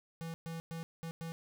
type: tone bursts at uneven times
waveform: square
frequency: 164.81 Hz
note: E3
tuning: in tune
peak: -40 dBFS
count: 5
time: 0.21-0.34 / 0.46-0.6 / 0.71-0.83 / 1.03-1.11 / 1.21-1.32 s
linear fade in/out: 0 ms
effects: none